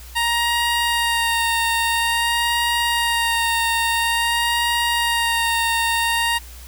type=tone with vibrato; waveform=15% pulse; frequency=932.3 Hz; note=A#5; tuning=in tune; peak=-11 dBFS; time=0.15-6.39 s; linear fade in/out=20 ms; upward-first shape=sine; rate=0.49 Hz; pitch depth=21 cents each way; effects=added 60 Hz sine -37 dBFS peak until 6.67 s + white hiss -43 dBFS RMS until 6.67 s